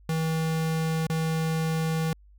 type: tone with dropouts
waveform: square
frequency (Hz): 160.7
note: E3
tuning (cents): -44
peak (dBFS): -25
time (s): 0.09-2.13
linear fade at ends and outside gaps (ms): 2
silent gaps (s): 1.068-1.098
effects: added 50 Hz sine -51 dBFS peak until 2.38 s